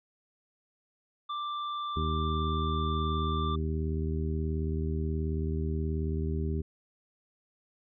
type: tone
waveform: square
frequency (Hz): 1179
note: D6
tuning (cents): +6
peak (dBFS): -33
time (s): 1.29-3.56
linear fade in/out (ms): 10
type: harmonic tone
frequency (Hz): 78.6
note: D#2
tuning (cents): +18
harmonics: 1 / 2 / 3 / 4 / 5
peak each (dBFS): -30 / -35 / -38 / -42 / -38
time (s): 1.96-6.62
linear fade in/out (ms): 10
effects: resampled to 11025 Hz